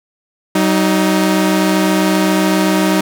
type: tone pair together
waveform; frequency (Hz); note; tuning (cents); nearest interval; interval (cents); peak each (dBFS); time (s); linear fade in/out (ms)
sawtooth; 190 / 312.3; F#3 / D#4; +46 / +7; major sixth; 861; -10; 0.55-3.01; 5
effects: none